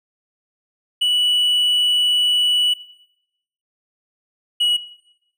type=tone pair in turn; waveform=triangle; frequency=2951 / 2919 Hz; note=F#7 / F#7; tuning=-5 / -24 cents; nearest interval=unison; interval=19 cents; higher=first; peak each=-13 dBFS; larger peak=neither; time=1.01-2.74 / 4.6-4.77 s; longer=first; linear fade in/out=10 ms; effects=noise-tail reverb RT60 0.9 s tail -19 dB re dry